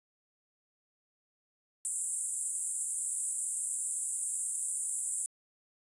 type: band-pass noise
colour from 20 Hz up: white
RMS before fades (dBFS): -35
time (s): 1.85-5.26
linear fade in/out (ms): 0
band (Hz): 7500 to 10000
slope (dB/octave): 96
effects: resampled to 24000 Hz